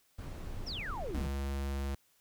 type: noise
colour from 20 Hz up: brown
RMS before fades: -41 dBFS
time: 0.18-1.27 s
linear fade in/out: 10 ms
type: exponential sweep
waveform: sine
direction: down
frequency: 5900 to 129.9 Hz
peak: -38 dBFS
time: 0.66-1.29 s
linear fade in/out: 20 ms
type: tone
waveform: square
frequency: 69 Hz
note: C#2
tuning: 7 cents flat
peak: -34 dBFS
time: 1.14-1.95 s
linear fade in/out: 5 ms
effects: white hiss -70 dBFS RMS until 2.2 s